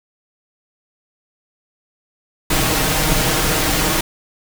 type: noise with comb filter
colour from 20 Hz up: pink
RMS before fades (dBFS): -17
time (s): 2.5-4.01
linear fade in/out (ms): 5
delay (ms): 6.4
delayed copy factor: +0.6
effects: none